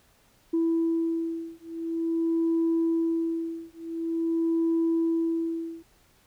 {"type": "beating tone pair", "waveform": "sine", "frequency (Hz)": [330, 330.47], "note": ["E4", "E4"], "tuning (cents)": [2, 4], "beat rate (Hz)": 0.47, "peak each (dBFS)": -26, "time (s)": [0.53, 5.83], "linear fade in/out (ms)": 10, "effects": ["tanh soft clip ceiling -18 dBFS", "pink hiss -62 dBFS RMS until 6.26 s"]}